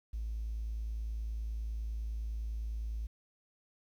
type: tone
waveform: triangle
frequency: 54.9 Hz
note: A1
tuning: 3 cents flat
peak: -31 dBFS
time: 0.13-3.07 s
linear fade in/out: 10 ms
effects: tanh soft clip ceiling -32 dBFS + 11-bit